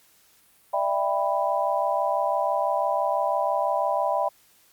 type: chord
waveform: sine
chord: E minor seventh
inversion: third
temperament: just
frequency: 593.3 / 659.3 / 791.1 / 988.9 Hz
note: D5 / E5 / G5 / B5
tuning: +18 / 0 / +16 / +2 cents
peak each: -27 dBFS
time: 0.73-4.29 s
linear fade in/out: 10 ms
effects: white hiss -59 dBFS RMS until 4.72 s + Opus 48 kbps